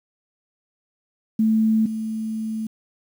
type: tone pair in turn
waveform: sine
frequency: 220 / 220 Hz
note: A3 / A3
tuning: 0 / 0 cents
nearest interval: unison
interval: 0 cents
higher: neither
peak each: -15 / -24 dBFS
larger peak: first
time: 1.39-1.86 / 1.86-2.67 s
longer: second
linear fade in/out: 5 ms
effects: 8-bit